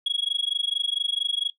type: tone with amplitude modulation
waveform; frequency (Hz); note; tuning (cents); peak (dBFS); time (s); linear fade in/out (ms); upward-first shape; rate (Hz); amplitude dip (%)
sine; 3322; G#7; 0; -17; 0.06-1.5; 5; sine; 24.4; 100
effects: noise-tail reverb RT60 0.1 s tail -17 dB re dry + tanh soft clip ceiling -19 dBFS